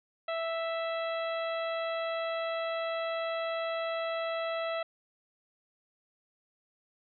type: harmonic tone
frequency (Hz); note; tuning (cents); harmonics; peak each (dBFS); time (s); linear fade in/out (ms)
659.3; E5; 0; 1 / 2 / 3 / 4 / 5 / 6; -32 / -38 / -42 / -44 / -46 / -48; 0.28-4.83; 5
effects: none